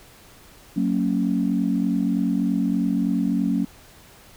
sine chord, F# major, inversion none, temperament equal with one note detuned, 185 / 228.3 / 277.2 Hz, F#3 / A#3 / C#4, 0 / -36 / 0 cents, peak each -23 dBFS, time 0.76-3.65 s, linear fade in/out 10 ms, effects tanh soft clip ceiling -10 dBFS + pink hiss -49 dBFS RMS until 4.36 s

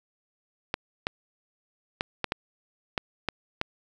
clicks, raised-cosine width 0.3 ms, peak -10 dBFS, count 8, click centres 0.741 / 1.069 / 2.009 / 2.243 / 2.321 / 2.978 / 3.287 / 3.614 s, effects 8-bit

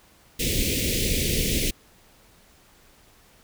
pink band-stop noise, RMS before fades -24 dBFS, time 0.39-1.71 s, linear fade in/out 10 ms, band 520 to 2100 Hz, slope 48 dB/octave, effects pink hiss -56 dBFS RMS until 3.43 s

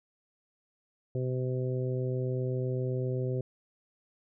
harmonic tone, 127.7 Hz, C3, 42 cents flat, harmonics 1 / 2 / 3 / 4 / 5, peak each -30 / -41 / -35 / -38 / -48 dBFS, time 1.15-3.41 s, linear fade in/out 2 ms, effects none

